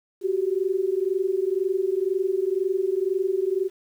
sine tone pair together, 369.3 / 391.3 Hz, F#4 / G4, -3 / -3 cents, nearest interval minor second, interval 100 cents, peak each -24 dBFS, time 0.21-3.7 s, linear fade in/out 50 ms, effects 9-bit

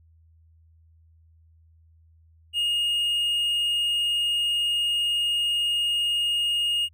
triangle tone, 2853 Hz, F7, 36 cents sharp, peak -20 dBFS, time 2.53-6.89 s, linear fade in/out 50 ms, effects added 81 Hz sine -54 dBFS peak until 6.93 s

